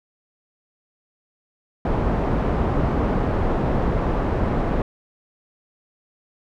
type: low-pass noise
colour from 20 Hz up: pink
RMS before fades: -21 dBFS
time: 1.85-4.82 s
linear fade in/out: 2 ms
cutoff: 890 Hz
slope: 12 dB/octave
effects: none